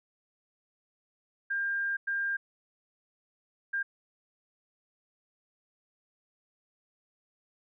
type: tone bursts at uneven times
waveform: sine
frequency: 1600 Hz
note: G6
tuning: 35 cents sharp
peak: -28 dBFS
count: 3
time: 1.5-1.97 / 2.07-2.37 / 3.73-3.83 s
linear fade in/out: 10 ms
effects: none